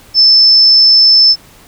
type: tone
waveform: sine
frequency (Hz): 5274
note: E8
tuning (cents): 0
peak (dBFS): -3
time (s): 0.14-1.36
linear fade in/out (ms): 50
effects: pink hiss -41 dBFS RMS until 1.67 s